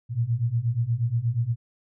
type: beating tone pair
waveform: sine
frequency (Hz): 112.9 / 121.3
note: A2 / B2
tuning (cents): +45 / -31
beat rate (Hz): 8.4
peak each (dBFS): -26 / -24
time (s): 0.09-1.56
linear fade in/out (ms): 50
effects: none